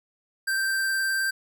square tone with vibrato, 1568 Hz, G6, in tune, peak -24 dBFS, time 0.47-1.31 s, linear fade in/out 10 ms, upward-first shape sine, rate 19 Hz, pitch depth 12 cents each way, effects none

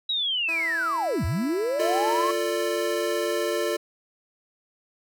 sine linear two-way sweep, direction down then up, 3900 to 69.3 to 1107 Hz, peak -23 dBFS, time 0.09-2.31 s, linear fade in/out 5 ms, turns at 1.25 s
10% pulse tone with pitch glide, 329.6 to 331.7 Hz, E4 to E4, 0 to +11 cents, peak -26 dBFS, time 0.48-2.32 s, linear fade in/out 10 ms, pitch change +11 cents, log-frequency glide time 0.66-1.88 s
square chord, D minor, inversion first, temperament equal with one note detuned, 349.2 / 445.1 / 587.3 Hz, F4 / A4 / D5, 0 / +20 / 0 cents, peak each -29 dBFS, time 1.79-3.77 s, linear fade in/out 10 ms
effects none

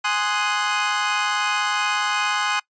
25% pulse chord, Ab dominant seventh, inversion none, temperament equal, 830.6 / 1046.5 / 1244.5 / 1480 Hz, Ab5 / C6 / Eb6 / Gb6, 0 / 0 / 0 / 0 cents, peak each -22 dBFS, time 0.04-2.6 s, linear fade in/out 10 ms, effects noise-tail reverb RT60 0.1 s tail -23 dB re dry + resampled to 16000 Hz

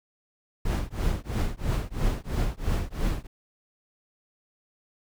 brown noise with tremolo, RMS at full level -23 dBFS, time 0.65-3.27 s, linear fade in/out 5 ms, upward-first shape triangle, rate 3 Hz, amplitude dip 100%, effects none

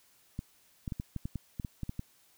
clicks, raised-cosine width 5 ms, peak -23 dBFS, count 12, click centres 0.391 / 0.878 / 0.922 / 0.999 / 1.163 / 1.255 / 1.357 / 1.598 / 1.648 / 1.833 / 1.894 / 1.994 s, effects white hiss -65 dBFS RMS until 2.37 s

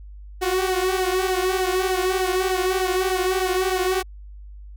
sawtooth tone with flanger, 372 Hz, F#4, 9 cents sharp, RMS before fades -22 dBFS, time 0.41-4.03 s, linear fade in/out 20 ms, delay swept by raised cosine 1.8 to 6.8 ms, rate 3.3 Hz, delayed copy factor -0.65, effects added 50 Hz sine -37 dBFS peak until 4.76 s

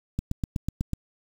click train, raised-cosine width 5 ms, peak -14 dBFS, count 7, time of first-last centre 0.19-0.933 s, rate 8.07 Hz, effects 7-bit

